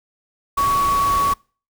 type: tone in noise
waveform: sine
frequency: 1123 Hz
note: C#6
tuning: 22 cents sharp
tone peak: -15 dBFS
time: 0.57-1.34 s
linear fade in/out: 10 ms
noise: pink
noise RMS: -28 dBFS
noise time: 0.57-1.34 s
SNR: +10 dB
effects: noise-tail reverb RT60 0.4 s tail -26 dB re dry